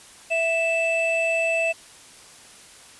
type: tone pair together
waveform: triangle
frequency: 659.2 / 2637 Hz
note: E5 / E7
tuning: 0 / 0 cents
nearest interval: 2 octaves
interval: 2400 cents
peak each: -21 dBFS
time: 0.3-1.73 s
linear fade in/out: 20 ms
effects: white hiss -47 dBFS RMS until 2.99 s + resampled to 24000 Hz